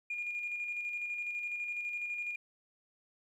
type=tone with tremolo; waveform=sine; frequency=2425 Hz; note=D#7; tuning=45 cents flat; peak=-33 dBFS; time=0.1-2.36 s; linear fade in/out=5 ms; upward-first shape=square; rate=12 Hz; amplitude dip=35%; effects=tanh soft clip ceiling -29 dBFS + 12-bit